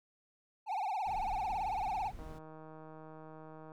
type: tone with vibrato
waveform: triangle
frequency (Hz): 807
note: G#5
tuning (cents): -50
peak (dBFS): -31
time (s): 0.66-2.12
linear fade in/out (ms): 50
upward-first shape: triangle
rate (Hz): 18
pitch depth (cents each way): 210
type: noise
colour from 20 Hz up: brown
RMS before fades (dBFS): -47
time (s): 1.06-2.39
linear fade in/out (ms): 10
type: click train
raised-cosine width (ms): 1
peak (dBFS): -38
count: 241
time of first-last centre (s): 2.19-3.719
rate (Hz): 157
effects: none